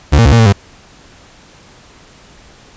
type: tone with pitch steps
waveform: 35% pulse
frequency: 73.2 / 115.8 / 70.1 / 116.1 / 112.5 / 99.5 Hz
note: D2 / A#2 / C#2 / A#2 / A2 / G2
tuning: -5 / -11 / +20 / -7 / +39 / +26 cents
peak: -3 dBFS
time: 0.12-0.528 s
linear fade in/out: 10 ms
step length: 68 ms
effects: pink hiss -42 dBFS RMS until 2.76 s + resampled to 16000 Hz